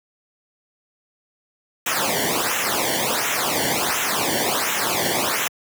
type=noise with flanger; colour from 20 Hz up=pink; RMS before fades=-22 dBFS; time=1.86-5.48 s; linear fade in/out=5 ms; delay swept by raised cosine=0.21 to 0.8 ms; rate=1.4 Hz; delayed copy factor=-0.95; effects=high-pass 100 Hz 12 dB/octave